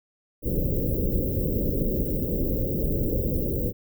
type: band-stop noise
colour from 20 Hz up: pink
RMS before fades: -25 dBFS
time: 0.42-3.73 s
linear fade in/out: 50 ms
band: 570 to 15000 Hz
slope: 96 dB/octave
effects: none